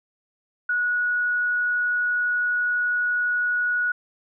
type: tone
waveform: sine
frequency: 1461 Hz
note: F#6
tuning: 22 cents flat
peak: -20 dBFS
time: 0.69-3.92 s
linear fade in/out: 5 ms
effects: none